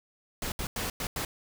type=noise bursts at uneven times; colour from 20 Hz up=pink; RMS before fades=-33 dBFS; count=5; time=0.42-0.52 / 0.59-0.67 / 0.76-0.9 / 1-1.07 / 1.16-1.25 s; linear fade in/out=2 ms; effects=none